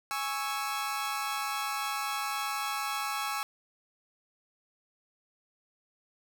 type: chord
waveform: sawtooth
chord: C# minor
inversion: second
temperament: equal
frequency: 830.6 / 1108.7 / 1318.5 Hz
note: G#5 / C#6 / E6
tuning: 0 / 0 / 0 cents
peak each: -32 dBFS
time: 0.11-3.43 s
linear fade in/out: 0 ms
effects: none